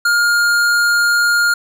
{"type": "tone with tanh clipping", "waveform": "sine", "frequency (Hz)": 1414, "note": "F6", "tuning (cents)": 21, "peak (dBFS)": -13, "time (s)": [0.05, 1.54], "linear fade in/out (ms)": 5, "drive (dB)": 18, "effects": []}